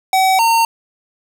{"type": "tone pair in turn", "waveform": "square", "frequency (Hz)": [759, 914.7], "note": ["F#5", "A#5"], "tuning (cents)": [44, -33], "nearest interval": "minor third", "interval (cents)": 323, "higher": "second", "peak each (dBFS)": -11, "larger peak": "neither", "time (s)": [[0.13, 0.39], [0.39, 0.65]], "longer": "neither", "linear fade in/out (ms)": 2, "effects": []}